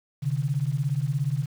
sine beating tone pair, 131.5 / 148.5 Hz, C3 / D3, +9 / +20 cents, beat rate 17 Hz, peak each -26 dBFS, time 0.22-1.46 s, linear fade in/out 20 ms, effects 8-bit

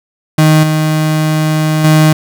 35% pulse tone with level steps, 155.56 Hz, D#3, in tune, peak -3 / -8 / -3 dBFS, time 0.38-2.13 s, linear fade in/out 5 ms, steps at 0.63 / 1.84 s, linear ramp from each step 5 ms, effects none

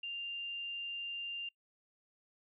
sine tone, 2792 Hz, F7, 1 cent flat, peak -38 dBFS, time 0.03-1.49 s, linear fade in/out 5 ms, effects noise-tail reverb RT60 0.1 s tail -26 dB re dry

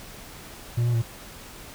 triangle tone with pitch steps, 118.8 / 120 / 115.5 Hz, A#2 / B2 / A#2, +33 / -49 / -16 cents, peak -18 dBFS, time 0.77-1.022 s, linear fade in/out 10 ms, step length 84 ms, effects pink hiss -43 dBFS RMS until 1.74 s

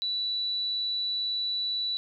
sine tone, 3951 Hz, B7, in tune, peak -27 dBFS, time 0.02-1.97 s, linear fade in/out 0 ms, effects none

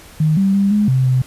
sine tone with pitch steps, 155.5 / 194.5 / 198.2 / 208.8 / 130.4 / 128.6 Hz, D#3 / G3 / G3 / G#3 / C3 / C3, -1 / -13 / +19 / +10 / -5 / -30 cents, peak -11 dBFS, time 0.2-1.22 s, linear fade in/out 5 ms, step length 170 ms, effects pink hiss -41 dBFS RMS until 1.26 s + resampled to 32000 Hz

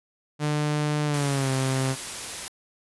sawtooth tone with pitch glide, 149.5 to 132.42 Hz, D3 to C3, +31 to +21 cents, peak -19 dBFS, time 0.39-1.96 s, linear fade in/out 50 ms, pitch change -210 cents, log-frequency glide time 1.05-1.51 s
white noise, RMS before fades -34 dBFS, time 1.14-2.48 s, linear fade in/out 0 ms
effects resampled to 24000 Hz

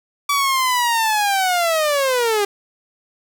sawtooth linear sweep, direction down, 1152 to 397.9 Hz, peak -12 dBFS, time 0.29-2.45 s, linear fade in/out 5 ms, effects none

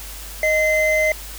triangle tone pair together, 622.3 / 2067 Hz, D#5 / C7, 0 / -22 cents, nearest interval octave + major sixth, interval 2078 cents, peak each -16 dBFS, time 0.43-1.12 s, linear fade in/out 2 ms, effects added 50 Hz sine -35 dBFS peak until 1.38 s + white hiss -36 dBFS RMS until 1.38 s

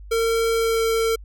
square tone with pitch glide, 455.9 to 452 Hz, A#4 to A4, -39 to +47 cents, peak -19 dBFS, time 0.11-1.16 s, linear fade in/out 10 ms, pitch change -14 cents, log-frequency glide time 0.54-0.83 s, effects added 50 Hz sine -37 dBFS peak until 1.24 s

